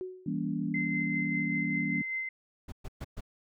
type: tone with exponential decay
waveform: sine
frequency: 370 Hz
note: F#4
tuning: in tune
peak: -32 dBFS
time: 0.01-0.46 s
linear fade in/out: 0 ms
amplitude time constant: 96 ms
type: chord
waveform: sine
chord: E diminished seventh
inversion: none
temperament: just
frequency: 164.81 / 197.78 / 237.3 / 284.8 Hz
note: E3 / G3 / Bb3 / Db4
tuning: 0 / +16 / +31 / +47 cents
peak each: -35 dBFS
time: 0.26-2.02 s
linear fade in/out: 5 ms
type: tone with tremolo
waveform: sine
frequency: 2069 Hz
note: C7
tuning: 20 cents flat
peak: -30 dBFS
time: 0.74-2.29 s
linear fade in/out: 5 ms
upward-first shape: sine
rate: 5.1 Hz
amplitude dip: 35%
type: noise bursts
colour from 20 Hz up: brown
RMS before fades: -38 dBFS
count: 4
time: 2.68-3.208 s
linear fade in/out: 10 ms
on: 42 ms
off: 120 ms
effects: none